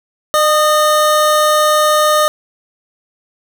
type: tone pair together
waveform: square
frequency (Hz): 606.3 / 1233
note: D#5 / D#6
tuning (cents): -45 / -16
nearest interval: octave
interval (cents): 1229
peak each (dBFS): -13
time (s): 0.34-2.28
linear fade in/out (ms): 0
effects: none